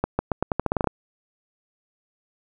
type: accelerating click train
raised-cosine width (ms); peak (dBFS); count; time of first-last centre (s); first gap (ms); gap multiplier
1; -7; 12; 0.04-0.873; 150; 0.85
effects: none